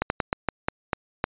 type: slowing click train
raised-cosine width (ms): 0.5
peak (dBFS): -7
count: 8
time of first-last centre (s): 0.02-1.241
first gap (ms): 81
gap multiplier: 1.25
effects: resampled to 8000 Hz